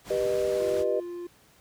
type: low-pass noise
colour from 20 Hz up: pink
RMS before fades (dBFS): -41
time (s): 0.04-0.85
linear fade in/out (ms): 50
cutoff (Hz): 11000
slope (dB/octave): 12
type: chord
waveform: sine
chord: G augmented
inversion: none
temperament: just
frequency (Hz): 392 / 490 / 612.5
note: G4 / B4 / D#5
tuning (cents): 0 / -14 / -27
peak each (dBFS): -28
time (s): 0.1-1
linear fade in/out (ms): 5
type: tone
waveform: triangle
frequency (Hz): 349.2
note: F4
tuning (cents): 0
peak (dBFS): -32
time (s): 0.6-1.27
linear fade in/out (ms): 5
effects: pink hiss -59 dBFS RMS until 1.6 s + high-pass 60 Hz 12 dB/octave